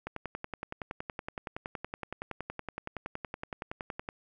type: click train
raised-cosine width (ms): 0.5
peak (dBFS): -21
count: 44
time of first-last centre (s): 0.07-4.089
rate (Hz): 10.7
effects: none